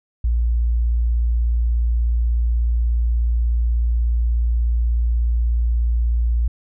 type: tone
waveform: sine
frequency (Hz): 58.27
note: A#1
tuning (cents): 0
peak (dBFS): -15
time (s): 0.24-6.48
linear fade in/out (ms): 5
effects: none